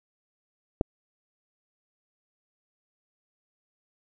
clicks, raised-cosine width 2 ms, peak -9 / -25 dBFS, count 2, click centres 0.811 / 0.814 s, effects none

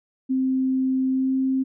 sine tone with pitch glide, 261.6 to 263.9 Hz, C4 to C4, 0 to +15 cents, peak -19 dBFS, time 0.29-1.64 s, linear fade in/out 20 ms, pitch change +15 cents, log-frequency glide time 1.1-1.34 s, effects none

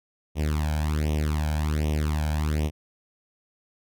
sawtooth tone with flanger, 76 Hz, D#2, 40 cents flat, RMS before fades -25 dBFS, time 0.35-2.71 s, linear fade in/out 50 ms, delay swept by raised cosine 0.33 to 1.29 ms, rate 1.3 Hz, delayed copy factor +0.95, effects none

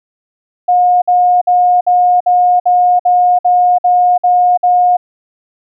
sine tone bursts, 718 Hz, F5, 48 cents sharp, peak -6 dBFS, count 11, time 0.68-4.97 s, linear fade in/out 10 ms, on 340 ms, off 55 ms, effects none

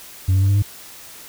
sine tone with pitch steps, 93.7 / 95.67 / 97.68 / 99.73 / 101.83 Hz, F#2 / G2 / G2 / G2 / G#2, +22 / -42 / -6 / +30 / -34 cents, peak -10 dBFS, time 0.28-0.625 s, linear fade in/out 10 ms, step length 69 ms, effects tanh soft clip ceiling -12 dBFS + white hiss -40 dBFS RMS until 1.28 s

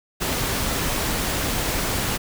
pink noise, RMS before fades -24 dBFS, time 0.2-2.18 s, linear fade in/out 20 ms, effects none

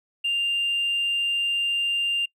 triangle tone with hard clipping, 2794 Hz, F7, in tune, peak -21 dBFS, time 0.24-2.26 s, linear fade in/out 10 ms, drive 2 dB, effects noise-tail reverb RT60 0.1 s tail -25 dB re dry

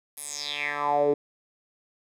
10% pulse tone with band-pass filter sweep, 145.8 Hz, D3, 12 cents flat, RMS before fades -27 dBFS, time 0.17-1.14 s, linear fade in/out 5 ms, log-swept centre 12000 to 370 Hz, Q 5.3, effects none

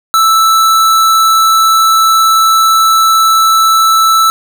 square tone, 1318.5 Hz, E6, in tune, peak -6 dBFS, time 0.14-4.3 s, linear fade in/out 0 ms, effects none

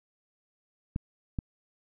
clicks, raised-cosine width 5 ms, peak -18 dBFS, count 2, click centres 0.961 / 1.388 s, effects none

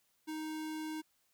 square tone, 312 Hz, D#4, 5 cents sharp, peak -39 dBFS, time 0.27-1.02 s, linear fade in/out 20 ms, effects white hiss -75 dBFS RMS until 1.33 s

